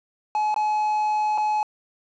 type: tone with dropouts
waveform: triangle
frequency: 850 Hz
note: G#5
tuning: 40 cents sharp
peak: -18 dBFS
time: 0.35-1.63 s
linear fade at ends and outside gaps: 1 ms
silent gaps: 0.543-0.562 / 1.377-1.381 s
effects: resampled to 16000 Hz + 8-bit